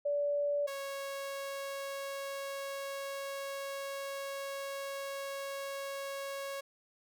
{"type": "tone pair in turn", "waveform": ["sine", "sawtooth"], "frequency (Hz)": [578, 551.9], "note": ["D5", "C#5"], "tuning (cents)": [-28, -8], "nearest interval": "minor second", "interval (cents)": 80, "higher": "first", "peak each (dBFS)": [-29, -34], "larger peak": "first", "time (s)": [[0.05, 0.67], [0.67, 6.61]], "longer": "second", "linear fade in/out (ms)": 10, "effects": []}